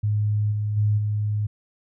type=tone with level steps; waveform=sine; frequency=105.1 Hz; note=G#2; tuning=21 cents sharp; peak=-19 / -22 / -17 / -21 dBFS; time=0.03-1.47 s; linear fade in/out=10 ms; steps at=0.51 / 0.76 / 0.97 s; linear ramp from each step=20 ms; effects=none